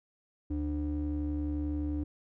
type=ring-modulated tone; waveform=triangle; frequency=110.9 Hz; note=A2; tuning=14 cents sharp; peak=-25 dBFS; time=0.5-2.04 s; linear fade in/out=10 ms; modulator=186 Hz; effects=none